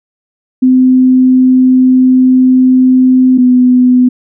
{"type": "tone pair in turn", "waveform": "sine", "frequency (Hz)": [256.5, 250.6], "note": ["C4", "B3"], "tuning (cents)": [-34, 25], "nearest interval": "unison", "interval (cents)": 41, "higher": "first", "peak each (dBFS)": -3, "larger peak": "neither", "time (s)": [[0.62, 3.38], [3.38, 4.09]], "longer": "first", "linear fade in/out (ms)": 10, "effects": []}